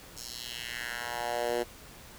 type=tone with high-pass filter sweep; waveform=10% pulse; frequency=119.9 Hz; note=A#2; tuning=49 cents sharp; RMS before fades=-35 dBFS; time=0.16-1.64 s; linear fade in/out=20 ms; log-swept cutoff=6000 to 380 Hz; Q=2.1; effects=pink hiss -50 dBFS RMS until 2.18 s